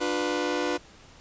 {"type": "chord", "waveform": "sawtooth", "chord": "B diminished", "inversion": "first", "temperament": "just", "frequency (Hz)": [296.3, 355.6, 493.9], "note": ["D4", "F4", "B4"], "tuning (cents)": [15, 31, 0], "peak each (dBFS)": -26, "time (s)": [0, 0.78], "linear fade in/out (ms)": 20, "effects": ["pink hiss -52 dBFS RMS until 1.2 s", "resampled to 16000 Hz"]}